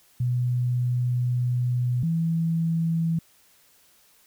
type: tone pair in turn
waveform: sine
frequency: 123.5 / 164.85 Hz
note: B2 / E3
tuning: 0 / 0 cents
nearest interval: perfect fourth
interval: 500 cents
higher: second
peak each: -21 dBFS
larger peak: neither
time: 0.2-2.03 / 2.03-3.19 s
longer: first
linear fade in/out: 5 ms
effects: white hiss -59 dBFS RMS until 4.26 s